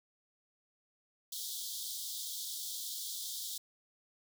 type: high-pass noise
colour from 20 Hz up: pink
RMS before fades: -41 dBFS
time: 1.32-3.58 s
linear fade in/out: 5 ms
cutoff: 3300 Hz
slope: 96 dB/octave
effects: none